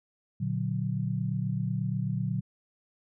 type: chord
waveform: sine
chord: Bb augmented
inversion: none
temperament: equal with one note detuned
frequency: 118.65 / 146.83 / 185 Hz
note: Bb2 / D3 / F#3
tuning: +31 / 0 / 0 cents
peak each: -31 / -32 / -32 dBFS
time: 0.4-2.41 s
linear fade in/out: 10 ms
effects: none